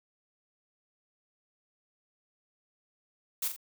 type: noise with echo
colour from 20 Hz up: blue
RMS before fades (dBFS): -31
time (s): 3.42-3.48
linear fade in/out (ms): 5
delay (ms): 42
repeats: 2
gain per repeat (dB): -7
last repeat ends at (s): 3.564
effects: none